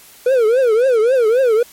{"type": "tone with vibrato", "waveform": "triangle", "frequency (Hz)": 479.8, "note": "A#4", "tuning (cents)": 50, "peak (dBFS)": -8, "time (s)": [0.26, 1.63], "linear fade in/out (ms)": 5, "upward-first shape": "triangle", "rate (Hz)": 3.7, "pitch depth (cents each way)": 230, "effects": ["white hiss -43 dBFS RMS until 1.72 s", "MP3 64 kbps"]}